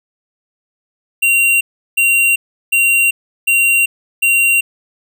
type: tone bursts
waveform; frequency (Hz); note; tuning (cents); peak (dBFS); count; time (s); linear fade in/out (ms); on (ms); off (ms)
square; 2758; F7; -22; -10; 5; 1.22-4.61; 10; 390; 360
effects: none